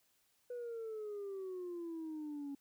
sine exponential sweep, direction down, 493.9 to 277.2 Hz, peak -39 dBFS, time 0.5-2.55 s, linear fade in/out 5 ms, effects tanh soft clip ceiling -39 dBFS + white hiss -75 dBFS RMS until 2.6 s

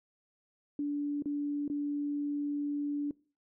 sine tone with dropouts, 289.8 Hz, D4, 23 cents flat, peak -30 dBFS, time 0.79-3.11 s, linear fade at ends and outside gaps 2 ms, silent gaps 1.223-1.257 / 1.679-1.699 s, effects noise-tail reverb RT60 0.4 s tail -23 dB re dry

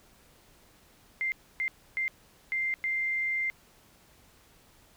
sine tone bursts at uneven times, 2093 Hz, C7, in tune, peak -27 dBFS, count 5, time 1.21-1.32 / 1.6-1.68 / 1.97-2.08 / 2.52-2.74 / 2.84-3.5 s, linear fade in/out 0 ms, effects pink hiss -60 dBFS RMS until 4.96 s

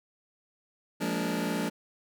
sawtooth chord, Bb dominant seventh, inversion second, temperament just, 174.81 / 209.8 / 233.1 / 291.4 Hz, F3 / Ab3 / Bb3 / D4, +2 / +18 / 0 / -13 cents, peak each -30 dBFS, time 1-1.7 s, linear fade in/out 20 ms, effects none

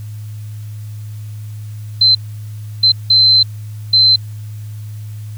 sine tone bursts at uneven times, 4084 Hz, C8, 43 cents flat, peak -6 dBFS, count 4, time 2.01-2.15 / 2.83-2.92 / 3.1-3.43 / 3.93-4.16 s, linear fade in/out 5 ms, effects added 106 Hz sine -25 dBFS peak until 5.37 s + white hiss -47 dBFS RMS until 5.37 s

